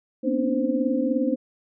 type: tone cluster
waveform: sine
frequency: 238.8 / 255.9 / 275 / 298.6 / 519 Hz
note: A#3 / C4 / C#4 / D4 / C5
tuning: +42 / -38 / -14 / +29 / -14 cents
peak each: -27 dBFS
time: 0.23-1.36 s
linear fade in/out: 20 ms
effects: none